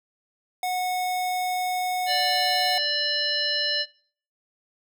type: tone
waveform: square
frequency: 732 Hz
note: F#5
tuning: 19 cents flat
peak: -25 dBFS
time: 0.63-2.78 s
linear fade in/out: 2 ms
type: harmonic tone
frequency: 587.3 Hz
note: D5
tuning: in tune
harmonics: 1 / 3 / 5 / 7 / 9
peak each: -33 / -30 / -29 / -27 / -30 dBFS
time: 2.06-3.86 s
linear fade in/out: 50 ms
effects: noise-tail reverb RT60 0.5 s tail -21 dB re dry